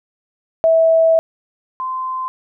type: tone pair in turn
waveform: sine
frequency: 652 / 1035 Hz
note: E5 / C6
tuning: -19 / -19 cents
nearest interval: minor sixth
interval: 800 cents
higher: second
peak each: -9 / -20 dBFS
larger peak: first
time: 0.64-1.19 / 1.8-2.28 s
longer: first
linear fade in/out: 0 ms
effects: none